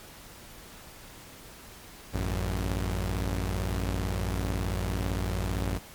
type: tone pair together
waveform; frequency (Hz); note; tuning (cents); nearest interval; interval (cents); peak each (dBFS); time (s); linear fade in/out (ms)
sawtooth; 55.4 / 92.9; A1 / F#2; +13 / +7; major sixth; 894; -26 / -27; 2.13-5.79; 20
effects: pink hiss -48 dBFS RMS until 5.94 s + MP3 96 kbps